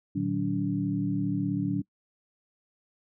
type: tone cluster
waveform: sine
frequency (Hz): 115.9 / 151.8 / 188.3 / 286.9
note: A#2 / D#3 / F#3 / D4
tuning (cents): -10 / -42 / +31 / -40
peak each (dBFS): -34 / -33 / -30 / -29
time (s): 0.15-1.82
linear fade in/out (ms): 10
effects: noise-tail reverb RT60 0.1 s tail -24 dB re dry